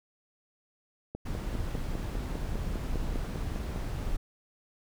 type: click train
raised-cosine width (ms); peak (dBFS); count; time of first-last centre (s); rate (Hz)
2; -23; 14; 1.15-3.76; 4.98
type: noise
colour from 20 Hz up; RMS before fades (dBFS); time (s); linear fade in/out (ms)
brown; -33; 1.25-4.17; 10
effects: none